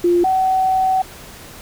sine tone pair in turn, 349.2 / 755.5 Hz, F4 / F#5, 0 / +36 cents, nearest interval octave + minor second, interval 1336 cents, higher second, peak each -11 / -13 dBFS, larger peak first, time 0.04-0.24 / 0.24-1.02 s, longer second, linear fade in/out 5 ms, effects pink hiss -38 dBFS RMS until 1.61 s

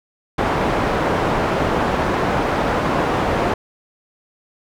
white low-pass noise, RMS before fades -19 dBFS, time 0.38-3.54 s, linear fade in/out 5 ms, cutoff 950 Hz, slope 12 dB/octave, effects none

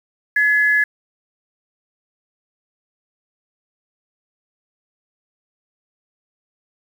sine tone pair together, 1700 / 2032 Hz, G#6 / B6, +40 / +49 cents, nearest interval minor third, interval 309 cents, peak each -13 / -22 dBFS, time 0.36-0.84 s, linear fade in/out 5 ms, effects 7-bit

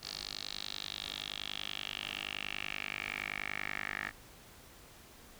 10% pulse tone with band-pass filter sweep, 50.5 Hz, G#1, 48 cents flat, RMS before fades -41 dBFS, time 0.01-4.12 s, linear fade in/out 50 ms, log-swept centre 4600 to 1900 Hz, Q 4.6, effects pink hiss -56 dBFS RMS until 5.39 s

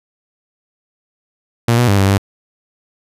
sawtooth tone with pitch steps, 117.5 / 121.9 / 100 / 97.3 / 99.1 Hz, A#2 / B2 / G2 / G2 / G2, +14 / -22 / +35 / -12 / +19 cents, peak -6 dBFS, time 1.68-2.18 s, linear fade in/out 5 ms, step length 100 ms, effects resampled to 32000 Hz

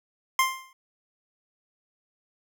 25% pulse tone with exponential decay, 1051 Hz, C6, 7 cents sharp, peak -13 dBFS, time 0.39-0.73 s, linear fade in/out 2 ms, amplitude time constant 72 ms, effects none

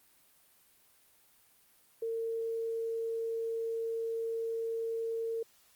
sine tone, 455.1 Hz, A#4, 42 cents flat, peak -32 dBFS, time 2.02-5.43 s, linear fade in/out 5 ms, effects white hiss -65 dBFS RMS until 5.75 s + Opus 32 kbps

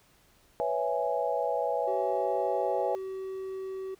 sine chord, C# minor seventh, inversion third, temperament equal, 493.9 / 554.4 / 659.3 / 830.6 Hz, B4 / C#5 / E5 / G#5, 0 / 0 / 0 / 0 cents, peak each -32 dBFS, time 0.6-2.95 s, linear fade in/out 0 ms
triangle tone, 381.2 Hz, G4, 48 cents flat, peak -32 dBFS, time 1.87-3.95 s, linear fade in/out 10 ms
effects pink hiss -63 dBFS RMS until 3.99 s

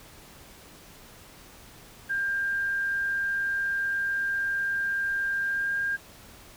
sine tone with pitch glide, 1596 to 1607.1 Hz, G6 to G6, +31 to +43 cents, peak -25 dBFS, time 2.09-5.97 s, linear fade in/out 20 ms, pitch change +12 cents, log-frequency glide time 5.44-5.74 s, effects pink hiss -50 dBFS RMS until 6.56 s

